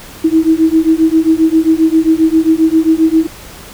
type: beating tone pair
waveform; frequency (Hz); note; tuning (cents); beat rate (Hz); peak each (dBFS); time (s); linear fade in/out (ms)
sine; 317.7 / 325.2; D#4 / E4; +36 / -23; 7.5; -10; 0.24-3.27; 10
effects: pink hiss -33 dBFS RMS until 3.73 s